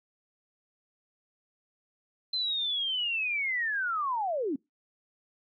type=linear sweep; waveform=sine; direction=down; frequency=4109 to 246.9 Hz; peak=-27 dBFS; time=2.33-4.56 s; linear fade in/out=5 ms; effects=noise-tail reverb RT60 0.2 s tail -24 dB re dry + MP3 48 kbps